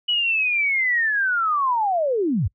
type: linear sweep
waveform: sine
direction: down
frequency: 2960 to 70.8 Hz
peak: -18 dBFS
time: 0.08-2.48 s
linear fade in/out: 10 ms
effects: noise-tail reverb RT60 0.1 s tail -22 dB re dry